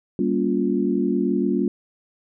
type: chord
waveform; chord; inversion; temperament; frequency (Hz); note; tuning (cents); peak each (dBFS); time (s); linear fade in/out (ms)
sine; G half-diminished seventh; none; just; 196 / 235.2 / 282.2 / 352.8; G3 / Bb3 / Db4 / F4; 0 / +16 / +31 / +18; -24; 0.19-1.68; 2
effects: none